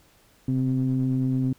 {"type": "ring-modulated tone", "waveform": "triangle", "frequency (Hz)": 63.8, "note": "C2", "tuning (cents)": -43, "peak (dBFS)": -16, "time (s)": [0.48, 1.53], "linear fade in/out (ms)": 5, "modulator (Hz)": 196, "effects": ["pink hiss -59 dBFS RMS until 1.58 s"]}